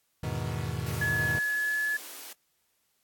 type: chord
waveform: 40% pulse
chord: E major seventh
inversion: none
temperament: equal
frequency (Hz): 82.41 / 103.83 / 123.47 / 155.56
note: E2 / G#2 / B2 / D#3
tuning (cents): 0 / 0 / 0 / 0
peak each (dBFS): -37 / -35 / -34 / -35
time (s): 0.23-1.39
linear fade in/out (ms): 5
type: high-pass noise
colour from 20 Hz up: white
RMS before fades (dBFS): -44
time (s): 0.86-2.33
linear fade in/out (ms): 5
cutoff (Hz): 230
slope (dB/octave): 96
type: tone with pitch glide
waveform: sine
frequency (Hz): 1700 to 1711.8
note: G#6 to A6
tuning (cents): +40 to -48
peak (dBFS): -26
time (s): 1.01-1.97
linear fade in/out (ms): 5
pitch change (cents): +12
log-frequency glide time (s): 1.51-1.78
effects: white hiss -73 dBFS RMS until 3.03 s + AAC 64 kbps